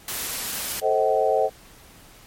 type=noise; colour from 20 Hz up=white; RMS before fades=-29 dBFS; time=0.08-0.8 s; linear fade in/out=2 ms
type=chord; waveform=sine; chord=A diminished seventh; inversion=none; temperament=just; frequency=440 / 528 / 633.6 / 760.3 Hz; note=A4 / C5 / Eb5 / Gb5; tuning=0 / +16 / +31 / +47 cents; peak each=-23 dBFS; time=0.81-1.5 s; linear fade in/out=50 ms
effects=pink hiss -49 dBFS RMS until 2.26 s + MP3 64 kbps